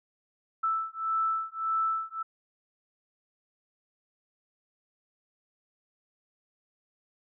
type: beating tone pair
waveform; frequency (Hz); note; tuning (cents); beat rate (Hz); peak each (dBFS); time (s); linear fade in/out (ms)
sine; 1318.5 / 1320.2; E6 / E6; 0 / +2; 1.7; -30; 0.63-2.23; 10
effects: none